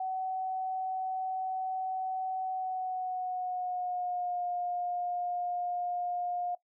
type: tone with pitch glide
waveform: sine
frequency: 753 to 710.7 Hz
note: F#5 to F5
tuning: +30 to +30 cents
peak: -31 dBFS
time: 0-6.55 s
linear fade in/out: 5 ms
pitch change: -100 cents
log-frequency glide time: 2.42-4.45 s
effects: noise-tail reverb RT60 0.1 s tail -17 dB re dry